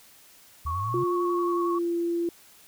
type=linear sweep; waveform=sine; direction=up; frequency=70.9 to 139.9 Hz; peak=-30 dBFS; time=0.65-1.04 s; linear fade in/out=5 ms
type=tone with vibrato; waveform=sine; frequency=1108.7 Hz; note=C#6; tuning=in tune; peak=-28 dBFS; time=0.66-1.79 s; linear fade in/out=10 ms; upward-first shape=square; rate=11 Hz; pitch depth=25 cents each way
type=tone with pitch glide; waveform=sine; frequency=353.2 to 341.2 Hz; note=F4 to F4; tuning=+20 to -40 cents; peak=-24 dBFS; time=0.94-2.29 s; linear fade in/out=2 ms; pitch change=-60 cents; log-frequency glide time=1.06-1.95 s
effects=white hiss -54 dBFS RMS until 2.67 s